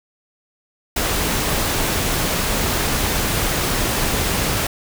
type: noise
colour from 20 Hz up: pink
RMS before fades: -20 dBFS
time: 0.96-4.67 s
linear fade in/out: 5 ms
effects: none